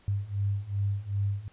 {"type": "beating tone pair", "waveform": "sine", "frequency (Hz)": [98.7, 101.3], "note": ["G2", "G#2"], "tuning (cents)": [12, -43], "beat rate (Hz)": 2.6, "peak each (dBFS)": [-31, -29], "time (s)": [0.08, 1.48], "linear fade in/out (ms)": 0, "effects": ["pink hiss -61 dBFS RMS until 1.52 s", "resampled to 8000 Hz"]}